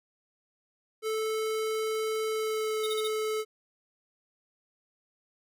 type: tone with pitch glide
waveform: square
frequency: 437.7 to 433.2 Hz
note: A4 to A4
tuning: -9 to -27 cents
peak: -29 dBFS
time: 1.02-3.45 s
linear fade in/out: 50 ms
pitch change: -18 cents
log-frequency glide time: 2.26-2.87 s
type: tone bursts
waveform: square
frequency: 3729 Hz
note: A#7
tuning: in tune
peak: -33 dBFS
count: 4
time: 2.83-3.08 s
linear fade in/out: 10 ms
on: 40 ms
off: 30 ms
effects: none